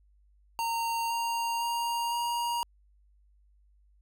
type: tone with pitch steps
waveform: square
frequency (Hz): 922 / 930 / 938.1 / 946.3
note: A#5 / A#5 / A#5 / A#5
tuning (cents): -19 / -4 / +11 / +26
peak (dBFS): -29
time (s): 0.59-2.63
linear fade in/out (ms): 0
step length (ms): 510
effects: added 50 Hz sine -60 dBFS peak until 4.01 s